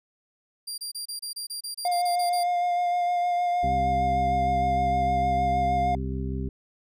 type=tone bursts; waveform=25% pulse; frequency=4761 Hz; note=D8; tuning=23 cents sharp; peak=-27 dBFS; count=13; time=0.67-2.436 s; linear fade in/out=10 ms; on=110 ms; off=28 ms
type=tone with vibrato; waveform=triangle; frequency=707 Hz; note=F5; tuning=21 cents sharp; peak=-20 dBFS; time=1.85-5.95 s; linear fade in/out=2 ms; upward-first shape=sine; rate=6.5 Hz; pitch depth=16 cents each way
type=harmonic tone; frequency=65.41 Hz; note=C2; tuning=in tune; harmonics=1 / 2 / 3 / 4 / 6; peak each=-30 / -33 / -35 / -36 / -38 dBFS; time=3.63-6.49 s; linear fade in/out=5 ms
effects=none